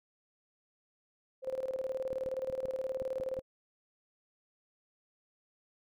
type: tone with tremolo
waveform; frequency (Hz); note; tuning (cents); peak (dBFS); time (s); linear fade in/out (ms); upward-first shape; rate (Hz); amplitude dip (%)
sine; 523.3; C5; 0; -31; 1.42-3.42; 50; square; 19; 70
type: clicks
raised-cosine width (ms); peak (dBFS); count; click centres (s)
2; -31; 7; 2.13 / 2.261 / 2.5 / 2.653 / 3.019 / 3.2 / 3.389
effects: none